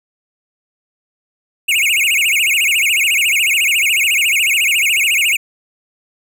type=tone with vibrato; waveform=square; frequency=2489 Hz; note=D#7; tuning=in tune; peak=-12 dBFS; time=1.68-5.37 s; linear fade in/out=10 ms; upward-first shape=sine; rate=14 Hz; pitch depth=260 cents each way; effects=none